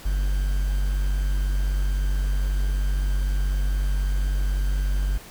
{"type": "tone with quantisation", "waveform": "triangle", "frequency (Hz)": 48.06, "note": "G1", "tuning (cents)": -34, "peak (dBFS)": -18, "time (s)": [0.05, 5.18], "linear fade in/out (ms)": 10, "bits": 7, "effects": ["pink hiss -44 dBFS RMS until 5.3 s"]}